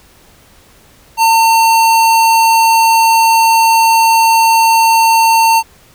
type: tone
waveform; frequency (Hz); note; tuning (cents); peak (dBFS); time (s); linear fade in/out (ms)
square; 905; A5; +48; -7; 1.17-5.63; 50
effects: pink hiss -45 dBFS RMS until 5.94 s